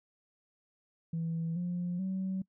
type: tone with pitch steps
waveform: sine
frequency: 164.81 / 176.64 / 189.32 Hz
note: E3 / F3 / F#3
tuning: 0 / +20 / +40 cents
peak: -30 dBFS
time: 1.13-2.42 s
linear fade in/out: 5 ms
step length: 430 ms
effects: noise-tail reverb RT60 0.1 s tail -24 dB re dry + tanh soft clip ceiling -28 dBFS